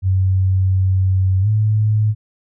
sine tone with pitch glide, 94.4 to 107.19 Hz, F#2 to A2, +35 to -45 cents, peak -12 dBFS, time 0.02-2.15 s, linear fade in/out 50 ms, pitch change +220 cents, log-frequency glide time 1.41-1.48 s, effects none

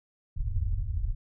pink low-pass noise, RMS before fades -29 dBFS, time 0.36-1.15 s, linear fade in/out 10 ms, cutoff 110 Hz, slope 48 dB/octave, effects none

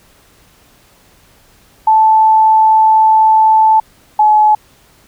sine tone pair in turn, 876 / 852.5 Hz, A5 / G#5, -8 / +45 cents, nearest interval unison, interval 47 cents, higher first, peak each -5 dBFS, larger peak neither, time 1.87-3.8 / 4.19-4.55 s, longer first, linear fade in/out 5 ms, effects pink hiss -48 dBFS RMS until 5.07 s

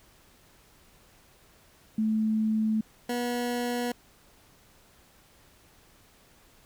sine / 20% pulse tone pair in turn, 218 / 242.5 Hz, A3 / B3, -16 / -31 cents, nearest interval major second, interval 185 cents, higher second, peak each -23 dBFS, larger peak neither, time 1.98-2.81 / 3.09-3.92 s, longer neither, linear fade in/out 5 ms, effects pink hiss -59 dBFS RMS until 6.65 s

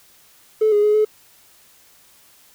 triangle tone with pitch steps, 433.9 / 414.6 / 421.1 / 428.4 Hz, A4 / G#4 / G#4 / A4, -24 / -3 / +24 / -46 cents, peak -9 dBFS, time 0.61-1.05 s, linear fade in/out 10 ms, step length 110 ms, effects tanh soft clip ceiling -10 dBFS + white hiss -52 dBFS RMS until 2.54 s

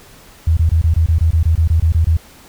sine tone bursts, 81.1 Hz, E2, 28 cents flat, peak -9 dBFS, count 14, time 0.47-2.169 s, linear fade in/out 5 ms, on 100 ms, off 23 ms, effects pink hiss -43 dBFS RMS until 2.48 s

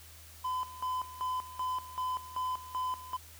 triangle tone with tremolo, 1014 Hz, B5, 45 cents sharp, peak -29 dBFS, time 0.44-3.17 s, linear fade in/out 10 ms, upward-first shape square, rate 2.6 Hz, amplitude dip 80%, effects added 80 Hz sine -54 dBFS peak until 3.39 s + white hiss -54 dBFS RMS until 3.39 s

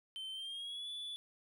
triangle tone with pitch glide, 3094 to 3453 Hz, G7 to A7, -23 to -33 cents, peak -40 dBFS, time 0.16-1.16 s, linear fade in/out 0 ms, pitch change +190 cents, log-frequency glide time 0.32-0.89 s, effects none

